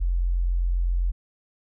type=tone; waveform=sine; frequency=43.86 Hz; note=F1; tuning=8 cents sharp; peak=-20 dBFS; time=0-1.12 s; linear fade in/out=20 ms; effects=none